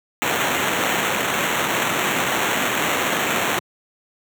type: noise with sample-and-hold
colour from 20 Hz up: blue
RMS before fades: -21 dBFS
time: 0.22-3.59 s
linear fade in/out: 0 ms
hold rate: 4900 Hz
effects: high-pass 150 Hz 12 dB/octave